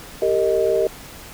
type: chord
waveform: sine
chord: Eb major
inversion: first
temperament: equal with one note detuned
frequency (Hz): 392 / 458.4 / 622.3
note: G4 / Bb4 / Eb5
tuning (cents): 0 / -29 / 0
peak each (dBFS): -20 / -20 / -20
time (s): 0.22-0.87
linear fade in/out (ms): 2
effects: pink hiss -39 dBFS RMS until 1.33 s